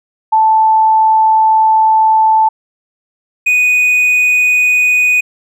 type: tone pair in turn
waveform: sine / triangle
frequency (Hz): 878 / 2483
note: A5 / D#7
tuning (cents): -4 / -4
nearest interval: octave + tritone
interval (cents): 1800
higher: second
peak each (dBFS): -6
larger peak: neither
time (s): 0.32-2.49 / 3.46-5.21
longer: first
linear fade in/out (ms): 10
effects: none